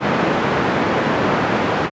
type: band-pass noise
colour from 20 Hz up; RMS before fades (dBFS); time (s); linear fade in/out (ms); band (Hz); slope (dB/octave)
pink; -18; 0-1.9; 50; 170 to 1700; 12
effects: high-pass 80 Hz 12 dB/octave + resampled to 16000 Hz